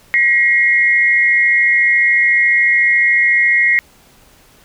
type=tone pair together; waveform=sine; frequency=1908 / 2142 Hz; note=A#6 / C7; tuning=+40 / +40 cents; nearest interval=major second; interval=200 cents; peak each=-12 dBFS; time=0.14-3.79 s; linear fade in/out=0 ms; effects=pink hiss -48 dBFS RMS until 4.64 s